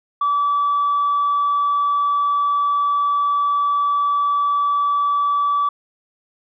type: tone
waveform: sine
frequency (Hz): 1152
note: D6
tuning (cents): -34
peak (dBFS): -14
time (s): 0.21-5.69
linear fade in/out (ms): 5
effects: tanh soft clip ceiling -12 dBFS